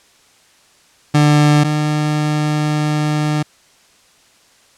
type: tone pair in turn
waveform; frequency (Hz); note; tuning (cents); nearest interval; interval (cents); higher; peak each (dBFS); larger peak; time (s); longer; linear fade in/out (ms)
30% pulse; 148.6 / 150.85; D3 / D3; +21 / +47; unison; 26; second; -6 / -12; first; 1.14-1.64 / 1.64-3.43; second; 10
effects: white hiss -51 dBFS RMS until 4.77 s + low-pass 8000 Hz 12 dB/octave